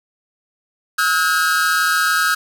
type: tone cluster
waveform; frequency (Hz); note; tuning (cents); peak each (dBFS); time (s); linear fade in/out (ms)
45% pulse; 1286 / 1443 / 1616; E6 / F#6 / G#6; -43 / -44 / -48; -19; 0.98-2.35; 10
effects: none